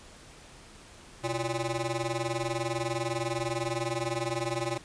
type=ring-modulated tone; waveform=15% pulse; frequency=231.9 Hz; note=A#3; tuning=9 cents flat; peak=-20 dBFS; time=1.23-4.78 s; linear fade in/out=10 ms; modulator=106 Hz; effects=pink hiss -51 dBFS RMS until 4.84 s + resampled to 22050 Hz